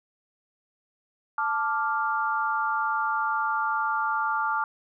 sine chord, D minor, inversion second, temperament equal, 880 / 1174.7 / 1396.9 Hz, A5 / D6 / F6, 0 / 0 / 0 cents, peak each -28 dBFS, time 1.38-4.64 s, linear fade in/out 2 ms, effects none

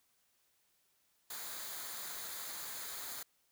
white noise with comb filter, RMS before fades -44 dBFS, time 1.3-3.23 s, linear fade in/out 5 ms, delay 0.36 ms, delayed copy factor -0.55, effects white hiss -75 dBFS RMS until 3.51 s

